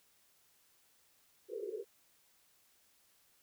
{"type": "band-pass noise", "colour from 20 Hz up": "white", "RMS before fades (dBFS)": -42, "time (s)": [1.48, 1.85], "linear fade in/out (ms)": 50, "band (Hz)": [370, 480], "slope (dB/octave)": 96, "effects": ["white hiss -70 dBFS RMS until 3.42 s"]}